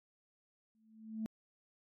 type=tone with exponential growth; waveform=sine; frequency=220 Hz; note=A3; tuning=in tune; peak=-33 dBFS; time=0.75-1.26 s; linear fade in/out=0 ms; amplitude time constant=110 ms; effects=tanh soft clip ceiling -31 dBFS + AAC 48 kbps